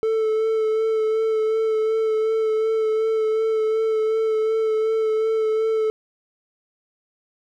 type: tone with vibrato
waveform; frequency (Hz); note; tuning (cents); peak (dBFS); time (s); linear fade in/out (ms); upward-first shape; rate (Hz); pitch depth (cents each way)
triangle; 440; A4; 0; -16; 0.03-5.9; 0; sine; 2.7; 18
effects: none